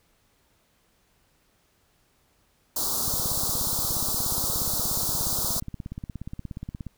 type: band-stop noise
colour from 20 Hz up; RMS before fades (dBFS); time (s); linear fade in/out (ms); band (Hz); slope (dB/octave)
white; -27; 2.76-5.6; 5; 1300 to 3900; 48
type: click train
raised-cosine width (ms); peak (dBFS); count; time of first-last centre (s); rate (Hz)
5; -22; 65; 3.08-6.867; 16.9
effects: pink hiss -66 dBFS RMS until 6.97 s